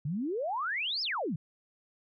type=exponential two-way sweep; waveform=sine; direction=up then down; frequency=134.7 to 5430 to 134.7 Hz; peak=-30 dBFS; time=0.05-1.36 s; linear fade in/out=5 ms; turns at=1.02 s; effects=none